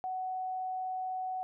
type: tone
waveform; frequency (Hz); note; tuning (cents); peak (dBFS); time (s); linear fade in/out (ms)
sine; 746; F#5; +14; -33; 0.04-1.43; 0
effects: none